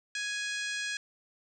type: harmonic tone with a mistuned harmonic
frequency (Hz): 832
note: G#5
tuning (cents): +3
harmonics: 2 / 3 / 4 / 5 / 6 / 7 / 8 / 9 / 10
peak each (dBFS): -35 / -39 / -41 / -43 / -45 / -46 / -47 / -48 / -49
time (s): 0.15-0.97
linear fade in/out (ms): 2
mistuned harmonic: 9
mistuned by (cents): -17
effects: 11-bit